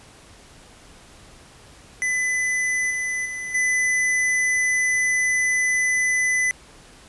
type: tone with level steps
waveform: square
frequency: 2006 Hz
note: B6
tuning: 26 cents sharp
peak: -21 / -24 / -29 / -19 dBFS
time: 2.02-6.51 s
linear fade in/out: 0 ms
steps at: 2.9 / 3.25 / 3.54 s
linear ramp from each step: 10 ms
effects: pink hiss -48 dBFS RMS until 7.08 s + resampled to 24000 Hz